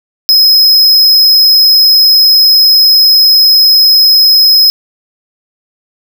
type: tone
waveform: square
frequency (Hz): 5110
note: D#8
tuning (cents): +45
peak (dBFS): -3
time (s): 0.29-4.7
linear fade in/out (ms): 0
effects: 7-bit